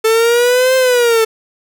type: linear two-way sweep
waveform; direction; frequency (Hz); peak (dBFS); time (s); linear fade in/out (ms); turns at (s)
45% pulse; up then down; 440 to 523.3 to 440; -9; 0.04-1.25; 10; 0.76
effects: none